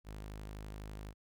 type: tone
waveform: sawtooth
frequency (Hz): 52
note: G#1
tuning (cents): +3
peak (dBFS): -40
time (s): 0.04-1.14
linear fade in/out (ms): 50
effects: none